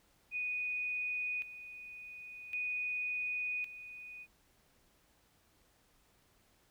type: tone with tremolo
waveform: sine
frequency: 2479 Hz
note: D#7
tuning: 7 cents flat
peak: -34 dBFS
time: 0.31-4.27 s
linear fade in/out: 50 ms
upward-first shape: square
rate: 0.45 Hz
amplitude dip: 75%
effects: pink hiss -70 dBFS RMS until 6.7 s